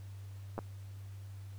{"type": "clicks", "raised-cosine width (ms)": 1, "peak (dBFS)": -23, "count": 2, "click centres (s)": [0.58, 0.589], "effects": ["added 98 Hz sine -44 dBFS peak until 1.58 s", "pink hiss -63 dBFS RMS until 1.58 s"]}